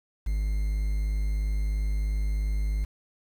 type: tone with quantisation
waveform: triangle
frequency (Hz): 51.5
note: G#1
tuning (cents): -14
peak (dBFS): -22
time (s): 0.26-2.85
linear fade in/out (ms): 10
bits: 8
effects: none